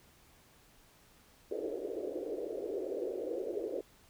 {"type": "band-pass noise", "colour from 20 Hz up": "white", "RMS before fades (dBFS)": -38, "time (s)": [1.51, 3.81], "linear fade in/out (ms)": 2, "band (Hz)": [330, 530], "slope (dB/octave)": 48, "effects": ["pink hiss -63 dBFS RMS until 4.09 s"]}